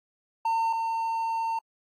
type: tone pair in turn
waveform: triangle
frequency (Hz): 907 / 907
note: A#5 / A#5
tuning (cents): -48 / -48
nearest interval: unison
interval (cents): 0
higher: neither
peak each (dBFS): -21 / -24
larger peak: first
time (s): 0.45-0.73 / 0.73-1.59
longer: second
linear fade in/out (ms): 5
effects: AAC 64 kbps